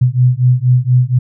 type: beating tone pair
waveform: sine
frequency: 123.47 / 127.67 Hz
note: B2 / C3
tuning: 0 / -42 cents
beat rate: 4.2 Hz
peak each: -11 dBFS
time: 0.01-1.19 s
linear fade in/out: 10 ms
effects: none